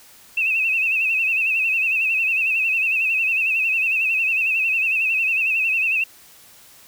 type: tone with vibrato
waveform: sine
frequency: 2618 Hz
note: E7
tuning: 13 cents flat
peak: -17 dBFS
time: 0.37-6.04 s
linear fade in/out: 5 ms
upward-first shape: sine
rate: 11 Hz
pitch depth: 77 cents each way
effects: white hiss -48 dBFS RMS until 6.87 s